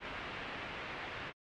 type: low-pass noise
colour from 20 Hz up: white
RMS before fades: -43 dBFS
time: 0-1.33 s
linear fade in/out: 50 ms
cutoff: 2700 Hz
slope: 24 dB/octave
effects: MP3 64 kbps